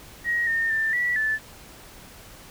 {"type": "tone with pitch steps", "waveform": "sine", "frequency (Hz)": [1890, 1826, 1782, 1947, 1749], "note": ["A#6", "A#6", "A6", "B6", "A6"], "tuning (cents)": [23, -36, 22, -25, -11], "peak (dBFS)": -21, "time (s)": [0.24, 1.39], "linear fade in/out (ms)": 50, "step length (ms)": 230, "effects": ["pink hiss -46 dBFS RMS until 2.5 s"]}